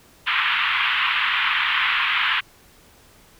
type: band-pass noise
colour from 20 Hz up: white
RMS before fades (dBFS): -21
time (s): 0.26-2.41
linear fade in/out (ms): 20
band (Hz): 1000 to 3200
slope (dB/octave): 48
effects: pink hiss -52 dBFS RMS until 3.39 s